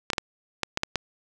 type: clicks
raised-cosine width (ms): 0.2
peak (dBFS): -7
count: 7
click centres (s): 0.102 / 0.133 / 0.182 / 0.633 / 0.774 / 0.834 / 0.957
effects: none